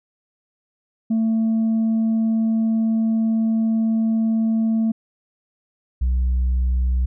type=tone pair in turn; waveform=sine; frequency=223.5 / 62.72 Hz; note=A3 / B1; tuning=+27 / +27 cents; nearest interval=octave + minor seventh; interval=2200 cents; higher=first; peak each=-14 dBFS; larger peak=neither; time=1.1-4.92 / 6.01-7.06 s; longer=first; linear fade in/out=10 ms; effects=tanh soft clip ceiling -15 dBFS